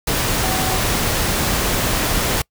sine tone in noise, 753 Hz, F#5, 30 cents sharp, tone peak -26 dBFS, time 0.42-0.78 s, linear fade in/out 5 ms, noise pink, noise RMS -19 dBFS, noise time 0.07-2.42 s, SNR -10 dB, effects noise-tail reverb RT60 0.1 s tail -26 dB re dry

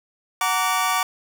sawtooth chord, Gb augmented, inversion none, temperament just, 740 / 925 / 1156.2 Hz, Gb5 / Bb5 / D6, 0 / -14 / -27 cents, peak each -21 / -22 / -18 dBFS, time 0.41-1.03 s, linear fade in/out 2 ms, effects none

